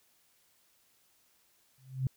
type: tone with exponential growth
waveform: sine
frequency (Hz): 131.4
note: C3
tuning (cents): +8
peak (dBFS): -24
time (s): 1.78-2.07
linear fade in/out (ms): 2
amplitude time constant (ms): 62
effects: white hiss -69 dBFS RMS until 2.16 s